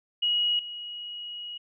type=tone with level steps; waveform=sine; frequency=2901 Hz; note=F#7; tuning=35 cents flat; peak=-22 / -35 dBFS; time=0.22-1.58 s; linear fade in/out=10 ms; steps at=0.59 s; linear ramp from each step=2 ms; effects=none